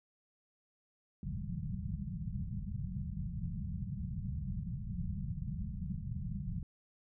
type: low-pass noise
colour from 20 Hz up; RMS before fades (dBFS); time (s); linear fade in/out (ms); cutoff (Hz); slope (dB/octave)
white; -39; 1.23-6.63; 2; 200; 96
effects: none